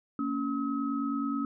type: tone cluster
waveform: sine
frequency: 229.9 / 279.3 / 1279 Hz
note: A#3 / C#4 / D#6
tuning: -24 / +13 / +47 cents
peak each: -34 / -30 / -36 dBFS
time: 0.19-1.45 s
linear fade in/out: 2 ms
effects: none